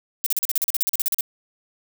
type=noise bursts; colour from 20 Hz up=violet; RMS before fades=-21 dBFS; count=16; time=0.24-1.208 s; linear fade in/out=0 ms; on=23 ms; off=40 ms; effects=none